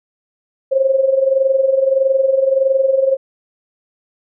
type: tone with amplitude modulation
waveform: sine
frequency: 535 Hz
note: C5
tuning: 38 cents sharp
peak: -8 dBFS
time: 0.71-3.17 s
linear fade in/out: 20 ms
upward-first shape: sine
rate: 21.6 Hz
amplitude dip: 70%
effects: none